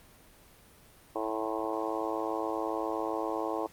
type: harmonic tone with a mistuned harmonic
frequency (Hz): 110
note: A2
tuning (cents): 0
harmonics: 3 / 4 / 5 / 6 / 7 / 8 / 9 / 10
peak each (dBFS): -36 / -37 / -38 / -39 / -39 / -40 / -41 / -41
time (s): 1.15-3.67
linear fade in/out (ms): 10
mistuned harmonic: 10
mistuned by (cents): -36
effects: pink hiss -57 dBFS RMS until 3.72 s + Opus 32 kbps